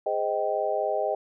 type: chord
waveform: sine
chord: Ab major seventh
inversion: none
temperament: just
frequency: 415.3 / 519.1 / 623 / 778.7 Hz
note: Ab4 / C5 / Eb5 / G5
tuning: 0 / -14 / +2 / -12 cents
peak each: -31 / -31 / -27 / -30 dBFS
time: 0.06-1.15 s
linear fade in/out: 5 ms
effects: none